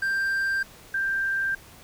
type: tone pair in turn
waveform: triangle / sine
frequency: 1580 / 1580 Hz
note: G6 / G6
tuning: +13 / +13 cents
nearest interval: unison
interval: 0 cents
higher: neither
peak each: -21 / -23 dBFS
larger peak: first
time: 0.02-0.63 / 0.94-1.55 s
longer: neither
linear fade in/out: 5 ms
effects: pink hiss -49 dBFS RMS until 1.83 s